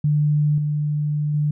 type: tone with level steps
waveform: sine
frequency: 148.9 Hz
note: D3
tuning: 24 cents sharp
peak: -15 / -19 / -17 dBFS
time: 0.04-1.51 s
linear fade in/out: 5 ms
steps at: 0.58 / 1.34 s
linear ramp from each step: 2 ms
effects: none